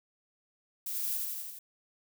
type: noise with echo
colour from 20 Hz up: violet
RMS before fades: -36 dBFS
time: 0.86-1.17 s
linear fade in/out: 5 ms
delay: 84 ms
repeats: 5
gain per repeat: -2 dB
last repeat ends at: 1.59 s
effects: none